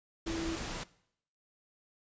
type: tone in noise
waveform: sine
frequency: 329.6 Hz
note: E4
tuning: in tune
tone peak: -35 dBFS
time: 0.26-0.56 s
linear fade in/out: 10 ms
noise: pink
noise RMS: -39 dBFS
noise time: 0.26-0.84 s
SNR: +1 dB
effects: noise-tail reverb RT60 0.7 s tail -20 dB re dry + resampled to 16000 Hz